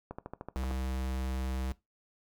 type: click train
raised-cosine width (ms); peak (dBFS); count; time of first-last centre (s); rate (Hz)
1; -25; 9; 0.11-0.712; 13.3
type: tone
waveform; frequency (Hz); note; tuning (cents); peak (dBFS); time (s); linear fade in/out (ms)
square; 65; C2; -11; -33; 0.56-1.72; 0
effects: noise-tail reverb RT60 0.2 s tail -19 dB re dry